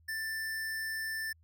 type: tone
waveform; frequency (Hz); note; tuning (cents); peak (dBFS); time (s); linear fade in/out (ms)
square; 1772; A6; +12; -35; 0.08-1.33; 10
effects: added 81 Hz sine -61 dBFS peak until 1.43 s